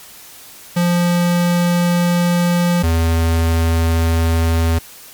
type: tone pair in turn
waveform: square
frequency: 174.61 / 82.4 Hz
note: F3 / E2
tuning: 0 / 0 cents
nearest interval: octave + minor second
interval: 1300 cents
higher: first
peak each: -13 dBFS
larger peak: neither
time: 0.76-2.83 / 2.83-4.79 s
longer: first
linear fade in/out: 10 ms
effects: white hiss -39 dBFS RMS until 5.13 s + MP3 96 kbps